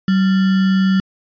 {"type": "tone with sample-and-hold", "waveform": "sine", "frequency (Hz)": 190.6, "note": "G3", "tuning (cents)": -48, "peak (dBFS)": -11, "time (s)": [0.08, 1], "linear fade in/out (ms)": 2, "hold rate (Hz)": 1575, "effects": ["resampled to 11025 Hz"]}